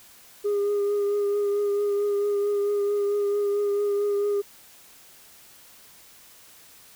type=tone with vibrato; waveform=sine; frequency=407.9 Hz; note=G#4; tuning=31 cents flat; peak=-19 dBFS; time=0.44-4.42 s; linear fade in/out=20 ms; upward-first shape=triangle; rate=4.5 Hz; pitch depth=24 cents each way; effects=tanh soft clip ceiling -20 dBFS + white hiss -51 dBFS RMS until 6.95 s